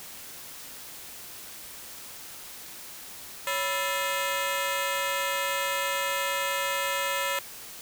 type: ring-modulated tone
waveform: 15% pulse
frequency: 771 Hz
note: G5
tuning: 29 cents flat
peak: -17 dBFS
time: 3.47-7.39 s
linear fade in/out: 2 ms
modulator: 215 Hz
effects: white hiss -43 dBFS RMS until 7.81 s